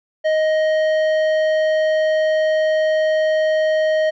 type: tone with tanh clipping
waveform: sine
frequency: 625 Hz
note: D#5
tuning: 8 cents sharp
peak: -16 dBFS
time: 0.24-4.11 s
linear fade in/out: 20 ms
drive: 11 dB
effects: none